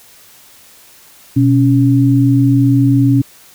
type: tone pair together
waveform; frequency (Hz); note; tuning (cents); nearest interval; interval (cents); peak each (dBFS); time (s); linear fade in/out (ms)
sine; 123.88 / 278.1; B2 / C#4; +6 / +6; octave + major second; 1400; -10; 1.36-3.22; 10
effects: white hiss -43 dBFS RMS until 3.54 s